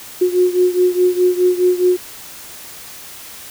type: beating tone pair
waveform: sine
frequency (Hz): 360.2 / 365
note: F#4 / F#4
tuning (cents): -46 / -24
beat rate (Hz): 4.8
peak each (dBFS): -13 / -16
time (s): 0.21-1.97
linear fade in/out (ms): 10
effects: white hiss -35 dBFS RMS until 3.5 s